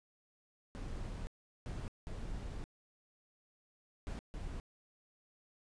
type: noise bursts at uneven times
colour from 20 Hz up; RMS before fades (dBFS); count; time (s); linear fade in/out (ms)
brown; -42; 5; 0.75-1.27 / 1.66-1.88 / 2.07-2.64 / 4.07-4.19 / 4.34-4.6; 0
effects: resampled to 22050 Hz

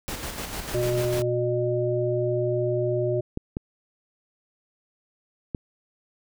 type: noise with tremolo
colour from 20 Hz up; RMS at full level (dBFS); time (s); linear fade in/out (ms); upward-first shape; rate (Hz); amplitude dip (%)
pink; -32; 0.08-1.22; 0; square; 6.7; 40
type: harmonic tone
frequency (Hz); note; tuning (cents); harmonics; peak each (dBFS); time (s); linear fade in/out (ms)
121.6; B2; -26; 1 / 3 / 5; -27 / -25 / -27; 0.74-3.21; 10
type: clicks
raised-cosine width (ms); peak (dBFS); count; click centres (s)
3; -15; 3; 3.374 / 3.569 / 5.548
effects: none

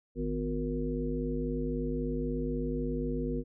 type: harmonic tone with a mistuned harmonic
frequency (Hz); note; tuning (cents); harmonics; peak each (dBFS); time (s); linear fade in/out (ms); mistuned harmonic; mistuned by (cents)
51.91; G#1; 0; 1 / 3 / 5 / 7 / 9; -35 / -38 / -34 / -39 / -37; 0.15-3.44; 50; 5; -50
effects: none

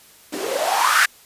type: noise with band-pass filter sweep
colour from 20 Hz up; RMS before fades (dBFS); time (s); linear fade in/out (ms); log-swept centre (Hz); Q
blue; -19; 0.32-1.06; 10; 310 to 1700; 7.3
effects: white hiss -49 dBFS RMS until 1.25 s + resampled to 32000 Hz

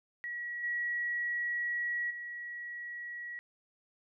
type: tone with level steps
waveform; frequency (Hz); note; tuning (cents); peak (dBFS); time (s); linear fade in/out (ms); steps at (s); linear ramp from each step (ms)
sine; 1920; B6; -49; -36 / -31 / -39; 0.24-3.39; 0; 0.63 / 2.1; 10
effects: none

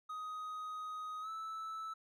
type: tone with pitch glide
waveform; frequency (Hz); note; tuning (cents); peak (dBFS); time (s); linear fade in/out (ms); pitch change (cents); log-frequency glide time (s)
triangle; 1253 to 1311.5; D#6 to E6; +12 to -9; -39; 0.09-1.94; 10; +79; 1.21-1.29
effects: none

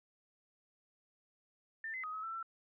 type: tone with pitch steps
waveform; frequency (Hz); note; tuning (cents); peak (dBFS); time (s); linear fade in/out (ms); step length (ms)
sine; 1792 / 2046 / 1254 / 1281 / 1333 / 1343; A6 / C7 / D#6 / E6 / E6 / E6; +31 / -39 / +13 / -50 / +19 / +32; -39; 1.84-2.428; 2; 98
effects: none

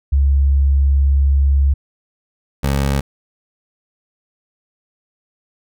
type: tone pair in turn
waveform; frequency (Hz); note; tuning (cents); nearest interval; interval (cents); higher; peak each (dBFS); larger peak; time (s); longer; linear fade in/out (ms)
sine / 20% pulse; 69.2 / 69.2; C#2 / C#2; -2 / -2; unison; 0; neither; -10; neither; 0.12-1.74 / 2.63-3.01; first; 10
effects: none

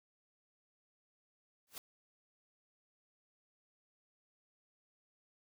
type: noise with exponential growth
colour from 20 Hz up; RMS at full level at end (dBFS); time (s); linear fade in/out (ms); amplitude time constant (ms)
white; -42; 1.67-1.78; 1; 22
effects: none

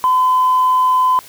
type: tone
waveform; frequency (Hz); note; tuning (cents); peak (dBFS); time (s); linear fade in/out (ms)
sine; 1017; C6; -50; -9; 0.04-1.19; 0
effects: tanh soft clip ceiling -6 dBFS + white hiss -40 dBFS RMS until 1.28 s

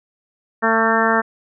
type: harmonic tone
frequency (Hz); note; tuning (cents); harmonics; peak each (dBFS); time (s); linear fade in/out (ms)
224.8; A3; +37; 1 / 2 / 3 / 4 / 5 / 6 / 7 / 8; -22 / -22 / -22 / -22 / -22 / -22 / -22 / -22; 0.62-1.22; 20
effects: none

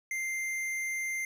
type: tone with tanh clipping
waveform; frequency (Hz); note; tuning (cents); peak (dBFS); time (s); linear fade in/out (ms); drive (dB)
sine; 2093; C7; 0; -33; 0.11-1.25; 2; 15
effects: none

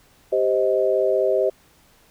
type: chord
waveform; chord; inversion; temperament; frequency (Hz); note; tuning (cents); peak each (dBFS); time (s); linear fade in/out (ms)
sine; C minor; second; just; 392.4 / 523.3 / 627.9; G4 / C5 / Eb5; +2 / 0 / +16; -21; 0.32-1.5; 10
effects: pink hiss -56 dBFS RMS until 2.1 s

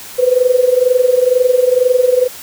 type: tone with amplitude modulation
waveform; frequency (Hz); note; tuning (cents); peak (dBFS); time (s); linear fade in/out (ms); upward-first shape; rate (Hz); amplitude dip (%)
sine; 502; B4; +28; -5; 0.18-2.28; 20; sine; 22.1; 80
effects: white hiss -32 dBFS RMS until 2.42 s

